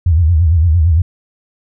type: tone with vibrato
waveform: sine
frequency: 82.41 Hz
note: E2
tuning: in tune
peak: -7 dBFS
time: 0.06-1.02 s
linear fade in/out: 5 ms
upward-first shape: sine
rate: 8.8 Hz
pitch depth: 150 cents each way
effects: none